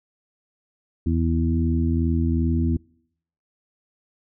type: harmonic tone with a mistuned harmonic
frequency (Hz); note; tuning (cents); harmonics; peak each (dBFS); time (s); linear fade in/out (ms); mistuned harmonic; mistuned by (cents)
82.41; E2; 0; 1 / 2 / 3 / 4; -21 / -27 / -24 / -29; 1.06-2.77; 5; 1; -20
effects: noise-tail reverb RT60 0.7 s tail -26 dB re dry